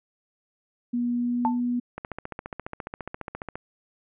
sine tone with pitch glide, 241.2 to 243.6 Hz, B3 to B3, -41 to -24 cents, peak -23 dBFS, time 0.93-1.8 s, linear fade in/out 10 ms, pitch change +17 cents, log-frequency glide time 1.14-1.53 s
sine tone with exponential decay, 884 Hz, A5, 8 cents sharp, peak -17 dBFS, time 1.45-1.6 s, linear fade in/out 0 ms, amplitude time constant 31 ms
click train, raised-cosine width 0.5 ms, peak -17 dBFS, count 24, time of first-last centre 1.98-3.555 s, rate 14.6 Hz
effects low-pass 2000 Hz 12 dB/octave

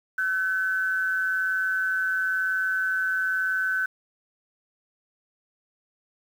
sine tone with amplitude modulation, 1518 Hz, F#6, 44 cents sharp, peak -20 dBFS, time 0.18-3.86 s, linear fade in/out 5 ms, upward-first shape sine, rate 181 Hz, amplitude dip 55%, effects 8-bit

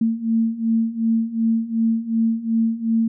sine beating tone pair, 224.7 / 227.4 Hz, A3 / A#3, +37 / -43 cents, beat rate 2.7 Hz, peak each -22 / -19 dBFS, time 0.01-3.08 s, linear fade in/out 5 ms, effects none

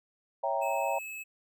sine chord, C# diminished seventh, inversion none, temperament equal, 554.4 / 659.3 / 784 / 932.3 Hz, C#5 / E5 / G5 / Bb5, 0 / 0 / 0 / 0 cents, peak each -33 dBFS, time 0.43-0.99 s, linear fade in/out 10 ms
square tone, 2591 Hz, E7, 30 cents flat, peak -39 dBFS, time 0.61-1.24 s, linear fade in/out 20 ms
effects none

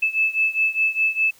sine beating tone pair, 2616 / 2620.9 Hz, E7 / E7, -14 / -11 cents, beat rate 4.9 Hz, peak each -20 / -22 dBFS, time 0.02-1.31 s, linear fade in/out 10 ms, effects white hiss -53 dBFS RMS until 1.39 s

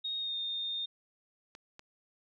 sine tone with pitch glide, 3729 to 3654 Hz, A#7 to A#7, 0 to -35 cents, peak -33 dBFS, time 0.04-0.86 s, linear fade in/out 10 ms, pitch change -35 cents, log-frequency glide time 0.18-0.37 s
clicks, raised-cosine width 0.2 ms, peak -31 dBFS, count 2, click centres 1.551 / 1.794 s
effects none

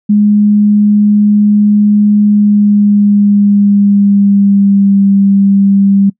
sine tone with pitch glide, 207.7 to 197.63 Hz, G#3 to G3, 0 to +14 cents, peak -4 dBFS, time 0.09-6.1 s, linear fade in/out 10 ms, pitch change -86 cents, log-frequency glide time 2.24-5.03 s, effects noise-tail reverb RT60 0.1 s tail -24 dB re dry

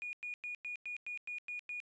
sine tone bursts, 2448 Hz, D#7, 29 cents flat, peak -38 dBFS, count 9, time 0.02-1.802 s, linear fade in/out 0 ms, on 110 ms, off 99 ms, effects tanh soft clip ceiling -34 dBFS + resampled to 16000 Hz

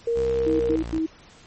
sine tone, 466.2 Hz, A#4, in tune, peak -20 dBFS, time 0.07-0.76 s, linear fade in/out 5 ms
sawtooth tone with pitch glide, 65 to 57.57 Hz, C2 to A#1, -11 to -21 cents, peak -27 dBFS, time 0.15-1 s, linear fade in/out 20 ms, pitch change -210 cents, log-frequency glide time 0.43-0.88 s
sine tone bursts, 320 Hz, D#4, 49 cents sharp, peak -21 dBFS, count 3, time 0.46-1.064 s, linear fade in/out 10 ms, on 140 ms, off 92 ms
effects pink hiss -50 dBFS RMS until 1.46 s + MP3 32 kbps

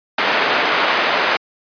white band-pass noise, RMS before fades -17 dBFS, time 0.18-1.37 s, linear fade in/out 5 ms, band 370 to 2100 Hz, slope 12 dB/octave, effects resampled to 11025 Hz

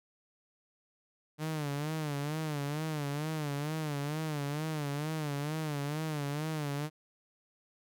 sawtooth tone with vibrato, 149.8 Hz, D3, 35 cents sharp, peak -29 dBFS, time 1.38-6.9 s, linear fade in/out 50 ms, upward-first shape sine, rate 2.2 Hz, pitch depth 100 cents each way, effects none

